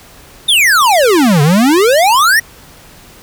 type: exponential two-way sweep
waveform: square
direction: down then up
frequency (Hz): 3748 to 138.59 to 1944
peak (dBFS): -7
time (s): 0.48-2.4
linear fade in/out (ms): 10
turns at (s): 1.42
effects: pink hiss -39 dBFS RMS until 3.22 s